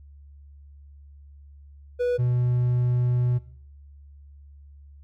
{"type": "tone pair in turn", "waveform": "triangle", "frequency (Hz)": [490, 123.21], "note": ["B4", "B2"], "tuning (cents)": [-14, -4], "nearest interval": "2 octaves", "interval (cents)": 2390, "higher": "first", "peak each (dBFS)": [-19, -18], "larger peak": "second", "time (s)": [[1.99, 2.18], [2.18, 3.39]], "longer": "second", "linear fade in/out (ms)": 20, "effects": ["noise-tail reverb RT60 0.6 s tail -19 dB re dry", "added 71 Hz sine -45 dBFS peak until 5.03 s"]}